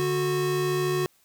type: tone pair together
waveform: square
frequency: 146.83 / 366.8 Hz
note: D3 / F#4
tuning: 0 / -15 cents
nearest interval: octave + major third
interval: 1585 cents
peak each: -30 / -25 dBFS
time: 0-1.06 s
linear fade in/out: 0 ms
effects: white hiss -63 dBFS RMS until 1.24 s